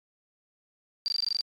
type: tone bursts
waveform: sine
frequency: 4699 Hz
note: D8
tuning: in tune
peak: -24 dBFS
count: 9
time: 1.06-1.409 s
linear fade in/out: 0 ms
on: 21 ms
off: 20 ms
effects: MP3 96 kbps